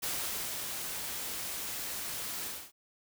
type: noise with ADSR envelope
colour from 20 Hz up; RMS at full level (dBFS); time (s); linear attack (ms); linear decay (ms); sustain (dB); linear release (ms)
white; -34; 0.02-2.72; 19; 520; -4; 250
effects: none